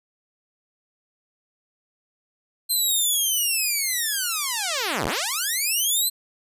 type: linear two-way sweep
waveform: 5% pulse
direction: down then up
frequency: 4151 to 57.7 to 4151 Hz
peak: -12 dBFS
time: 2.69-6.1 s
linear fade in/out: 20 ms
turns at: 5.06 s
effects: resampled to 32000 Hz